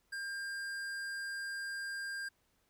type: tone with tanh clipping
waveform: sine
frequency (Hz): 1600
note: G6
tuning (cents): +35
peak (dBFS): -40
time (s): 0.12-2.29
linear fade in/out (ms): 10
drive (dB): 16
effects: pink hiss -75 dBFS RMS until 2.69 s